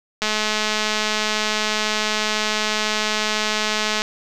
click train, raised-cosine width 0.2 ms, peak -4 dBFS, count 814, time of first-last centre 0.22-4.019 s, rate 214 Hz, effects none

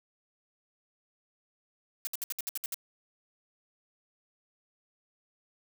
blue noise bursts, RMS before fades -34 dBFS, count 9, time 2.05-2.743 s, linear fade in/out 0 ms, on 21 ms, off 63 ms, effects none

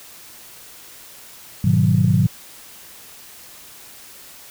sine chord, G# minor seventh, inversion none, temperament equal, 103.83 / 123.47 / 155.56 / 185 Hz, G#2 / B2 / D#3 / F#3, 0 / 0 / 0 / 0 cents, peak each -18 dBFS, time 1.64-2.27 s, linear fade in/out 5 ms, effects tanh soft clip ceiling -2 dBFS + white hiss -42 dBFS RMS until 4.5 s

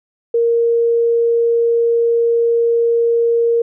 sine tone, 466.2 Hz, A#4, in tune, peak -11 dBFS, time 0.34-3.62 s, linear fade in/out 5 ms, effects none

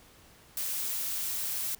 blue noise, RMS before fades -33 dBFS, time 0.57-1.75 s, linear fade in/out 2 ms, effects pink hiss -57 dBFS RMS until 1.79 s

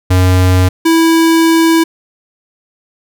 square tone pair in turn, 92 / 327.9 Hz, F#2 / E4, -9 / -9 cents, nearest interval octave + minor seventh, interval 2200 cents, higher second, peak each -7 dBFS, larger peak neither, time 0.1-0.69 / 0.85-1.84 s, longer second, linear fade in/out 10 ms, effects none

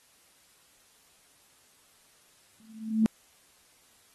sine tone with exponential growth, 220 Hz, A3, in tune, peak -17 dBFS, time 2.6-3.06 s, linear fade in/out 0 ms, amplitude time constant 100 ms, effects white hiss -62 dBFS RMS until 4.14 s + AAC 32 kbps

